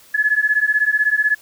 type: beating tone pair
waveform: sine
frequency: 1700 / 1716 Hz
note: G#6 / A6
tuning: +40 / -44 cents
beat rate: 16 Hz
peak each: -17 dBFS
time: 0.14-1.35 s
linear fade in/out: 10 ms
effects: white hiss -48 dBFS RMS until 1.41 s